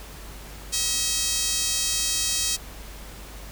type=tone with high-pass filter; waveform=5% pulse; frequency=640 Hz; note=D#5; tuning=49 cents sharp; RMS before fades=-25 dBFS; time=0.72-2.57 s; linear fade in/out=20 ms; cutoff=4200 Hz; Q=0.59; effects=added 50 Hz sine -40 dBFS peak until 3.51 s + pink hiss -43 dBFS RMS until 3.51 s